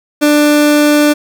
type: tone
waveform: 30% pulse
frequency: 295.9 Hz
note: D4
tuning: 13 cents sharp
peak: -4 dBFS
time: 0.21-1.14 s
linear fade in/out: 20 ms
effects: none